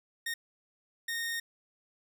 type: tone bursts at uneven times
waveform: sawtooth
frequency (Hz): 1848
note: A#6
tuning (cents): -16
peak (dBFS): -29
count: 2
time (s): 0.26-0.34 / 1.08-1.4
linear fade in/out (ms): 5
effects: none